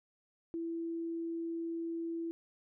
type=tone; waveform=sine; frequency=332.7 Hz; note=E4; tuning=16 cents sharp; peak=-35 dBFS; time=0.54-2.31 s; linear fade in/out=0 ms; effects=none